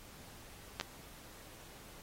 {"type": "clicks", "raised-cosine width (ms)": 0.2, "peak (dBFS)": -18, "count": 2, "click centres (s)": [0.799, 0.811], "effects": ["pink hiss -55 dBFS RMS until 2.02 s", "AAC 48 kbps"]}